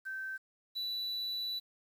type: tone pair in turn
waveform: sine / triangle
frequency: 1550 / 3958 Hz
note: G6 / B7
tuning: -20 / +3 cents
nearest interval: octave + major third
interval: 1623 cents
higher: second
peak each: -37 / -33 dBFS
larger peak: second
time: 0.05-0.38 / 0.75-1.6 s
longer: second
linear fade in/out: 20 ms
effects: 10-bit